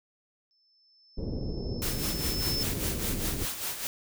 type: tone with exponential growth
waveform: sine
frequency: 5274 Hz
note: E8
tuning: in tune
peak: -28 dBFS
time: 0.51-2.63 s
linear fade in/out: 0 ms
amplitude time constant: 460 ms
type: low-pass noise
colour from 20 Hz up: pink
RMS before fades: -33 dBFS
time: 1.17-3.46 s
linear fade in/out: 20 ms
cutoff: 470 Hz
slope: 24 dB/octave
type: noise with tremolo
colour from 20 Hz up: white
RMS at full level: -32 dBFS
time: 1.82-3.87 s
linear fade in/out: 0 ms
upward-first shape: sine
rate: 5 Hz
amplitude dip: 60%
effects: none